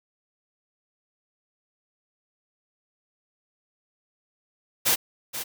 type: noise with echo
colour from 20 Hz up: white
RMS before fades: -21 dBFS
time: 4.85-4.96 s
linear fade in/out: 20 ms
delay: 480 ms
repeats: 1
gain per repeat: -11 dB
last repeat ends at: 5.44 s
effects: none